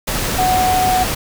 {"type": "tone in noise", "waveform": "sine", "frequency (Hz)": 740, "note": "F#5", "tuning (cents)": 0, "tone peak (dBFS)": -13, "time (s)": [0.38, 1.04], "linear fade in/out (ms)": 10, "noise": "pink", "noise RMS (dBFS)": -20, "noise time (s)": [0.07, 1.15], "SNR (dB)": 4, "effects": []}